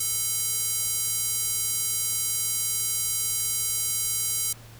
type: tone with high-pass filter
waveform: square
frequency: 440 Hz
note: A4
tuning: in tune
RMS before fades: -27 dBFS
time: 0-4.53 s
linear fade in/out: 5 ms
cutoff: 7800 Hz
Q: 1.1
effects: added 114 Hz sine -46 dBFS peak until 4.79 s + pink hiss -50 dBFS RMS until 4.79 s